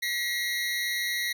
25% pulse tone pair together, 1922.3 / 2118 Hz, B6 / C7, -47 / +21 cents, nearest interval major second, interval 168 cents, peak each -25 / -29 dBFS, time 0.02-1.33 s, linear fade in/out 10 ms, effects none

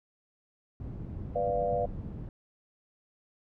white low-pass noise, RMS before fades -39 dBFS, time 0.8-2.29 s, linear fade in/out 2 ms, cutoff 150 Hz, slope 12 dB/octave
sine chord, B diminished, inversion none, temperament equal, 493.9 / 587.3 / 698.5 Hz, B4 / D5 / F5, 0 / 0 / 0 cents, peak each -31 dBFS, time 1.35-1.86 s, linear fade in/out 10 ms
effects none

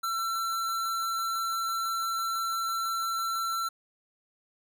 square tone, 1347 Hz, E6, 37 cents sharp, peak -29 dBFS, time 0.03-3.69 s, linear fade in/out 10 ms, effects none

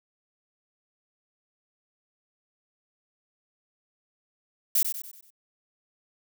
violet noise with echo, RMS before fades -22 dBFS, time 4.75-4.83 s, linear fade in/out 5 ms, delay 95 ms, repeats 5, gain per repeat -7 dB, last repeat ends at 5.305 s, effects none

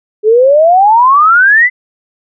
sine exponential sweep, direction up, 415.3 to 2052 Hz, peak -3 dBFS, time 0.23-1.7 s, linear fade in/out 50 ms, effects none

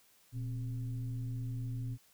sine tone with frequency modulation, 119.3 Hz, A#2, 41 cents sharp, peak -35 dBFS, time 0.32-1.98 s, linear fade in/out 50 ms, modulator 146 Hz, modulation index 0.48, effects white hiss -66 dBFS RMS until 2.13 s

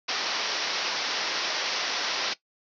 white low-pass noise, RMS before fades -29 dBFS, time 0.08-2.34 s, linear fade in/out 10 ms, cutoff 5800 Hz, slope 96 dB/octave, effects noise-tail reverb RT60 0.1 s tail -17 dB re dry + high-pass 400 Hz 12 dB/octave

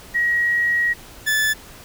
sine / 40% pulse tone pair in turn, 1901 / 1738.8 Hz, A#6 / A6, +33 / -21 cents, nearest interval major second, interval 154 cents, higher first, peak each -16 dBFS, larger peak neither, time 0.14-0.94 / 1.26-1.54 s, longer first, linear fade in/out 20 ms, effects pink hiss -42 dBFS RMS until 1.84 s

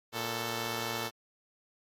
5% pulse tone pair together, 116.54 / 442 Hz, A#2 / A4, 0 / +8 cents, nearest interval octave + major seventh, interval 2308 cents, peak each -24 dBFS, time 0.12-1.11 s, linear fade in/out 50 ms, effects MP3 64 kbps

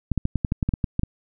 clicks, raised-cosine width 5 ms, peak -9 dBFS, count 12, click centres 0.117 / 0.177 / 0.254 / 0.357 / 0.448 / 0.521 / 0.628 / 0.69 / 0.738 / 0.842 / 0.994 / 1.034 s, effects none

